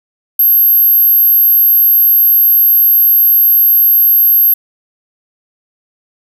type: tone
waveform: sine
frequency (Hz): 12544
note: G9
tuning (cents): 0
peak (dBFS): -5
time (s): 0.39-4.54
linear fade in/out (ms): 5
effects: none